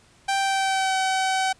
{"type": "tone with pitch glide", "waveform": "sawtooth", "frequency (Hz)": [784, 760.4], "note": ["G5", "F#5"], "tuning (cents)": [0, 47], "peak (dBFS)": -17, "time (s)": [0.28, 1.53], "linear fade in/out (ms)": 10, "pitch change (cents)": -53, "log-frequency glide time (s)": [0.38, 0.96], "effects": ["pink hiss -56 dBFS RMS until 1.59 s", "resampled to 22050 Hz"]}